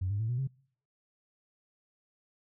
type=tone with pitch steps; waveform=sine; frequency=92.7 / 101.68 / 111.52 / 122.32 / 134.16 Hz; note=F#2 / G#2 / A2 / B2 / C3; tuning=+4 / -36 / +24 / -16 / +44 cents; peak=-28 dBFS; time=0.01-0.475 s; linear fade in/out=10 ms; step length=93 ms; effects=noise-tail reverb RT60 0.6 s tail -26 dB re dry + tanh soft clip ceiling -24 dBFS